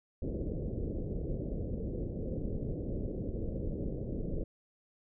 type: low-pass noise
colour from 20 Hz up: pink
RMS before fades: -36 dBFS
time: 0.22-4.44 s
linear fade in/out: 5 ms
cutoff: 540 Hz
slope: 48 dB/octave
effects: none